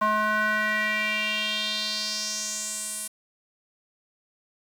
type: tone with band-pass filter sweep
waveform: square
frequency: 213.5 Hz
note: G#3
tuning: 48 cents sharp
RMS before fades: -27 dBFS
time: 0.01-3.08 s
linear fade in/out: 10 ms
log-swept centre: 1100 to 10000 Hz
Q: 3.6
effects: 8-bit